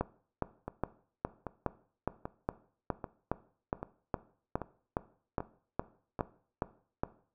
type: two click trains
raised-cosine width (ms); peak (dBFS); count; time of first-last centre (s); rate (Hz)
1; -23 / -16; 8 / 18; 0.68-6.192 / 0.01-7.035; 1.27 / 2.42
effects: noise-tail reverb RT60 0.5 s tail -17 dB re dry